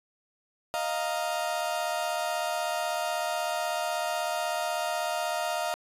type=chord; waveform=35% pulse; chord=Eb suspended second; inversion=none; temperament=equal; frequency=622.3 / 698.5 / 932.3 Hz; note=Eb5 / F5 / Bb5; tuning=0 / 0 / 0 cents; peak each=-31 / -29 / -34 dBFS; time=0.74-5.74 s; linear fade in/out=0 ms; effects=resampled to 32000 Hz + 10-bit